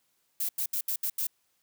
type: noise bursts at uneven times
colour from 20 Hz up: violet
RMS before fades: -30 dBFS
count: 6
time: 0.4-0.49 / 0.58-0.66 / 0.73-0.81 / 0.88-0.96 / 1.03-1.1 / 1.18-1.27 s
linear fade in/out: 5 ms
effects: white hiss -73 dBFS RMS until 1.62 s + high-pass 60 Hz 12 dB/octave